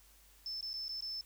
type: tone with dropouts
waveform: sine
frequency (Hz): 5274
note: E8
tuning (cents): 0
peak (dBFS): -38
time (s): 0.46-1.21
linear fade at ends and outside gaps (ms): 1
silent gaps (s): 0.609-0.627 / 0.732-0.739 / 0.882-0.892 / 1.007-1.023
effects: added 50 Hz sine -64 dBFS peak until 1.25 s + white hiss -64 dBFS RMS until 1.25 s